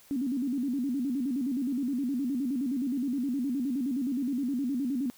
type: tone with vibrato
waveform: sine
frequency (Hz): 261.6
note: C4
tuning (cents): 0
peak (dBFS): -27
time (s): 0.11-5.1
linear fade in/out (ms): 0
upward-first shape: square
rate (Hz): 9.6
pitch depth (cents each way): 130
effects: white hiss -57 dBFS RMS until 5.17 s